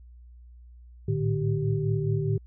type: tone cluster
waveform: sine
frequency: 107.4 / 112.2 / 150.5 / 388.8 Hz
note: A2 / A2 / D3 / G4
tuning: -41 / +34 / +43 / -14 cents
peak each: -31 / -28 / -27 / -31 dBFS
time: 1.08-2.38 s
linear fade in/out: 5 ms
effects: added 60 Hz sine -46 dBFS peak until 2.46 s